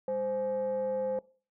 sine tone with frequency modulation, 521 Hz, C5, 7 cents flat, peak -28 dBFS, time 0.08-1.19 s, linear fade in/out 2 ms, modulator 320 Hz, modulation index 0.42, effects noise-tail reverb RT60 0.4 s tail -21 dB re dry + tanh soft clip ceiling -24 dBFS

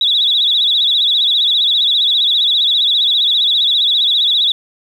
sine tone with vibrato, 3623 Hz, A7, 50 cents sharp, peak -10 dBFS, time 0.01-4.52 s, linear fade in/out 2 ms, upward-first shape sine, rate 15 Hz, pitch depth 140 cents each way, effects 7-bit

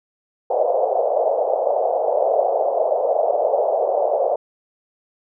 white band-pass noise, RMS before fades -19 dBFS, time 0.5-4.36 s, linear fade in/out 5 ms, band 490 to 710 Hz, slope 48 dB/octave, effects none

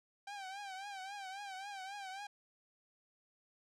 sawtooth tone with vibrato, 784 Hz, G5, in tune, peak -40 dBFS, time 0.27-2.27 s, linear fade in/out 5 ms, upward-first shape triangle, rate 3.7 Hz, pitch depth 100 cents each way, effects low-pass 7000 Hz 12 dB/octave

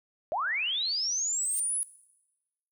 sine linear sweep, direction up, 566 to 10548 Hz, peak -27 dBFS, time 0.32-1.83 s, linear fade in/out 0 ms
violet noise with exponential growth, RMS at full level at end -35 dBFS, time 1.26-1.6 s, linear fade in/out 5 ms, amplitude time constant 72 ms
effects noise-tail reverb RT60 1.0 s tail -19 dB re dry

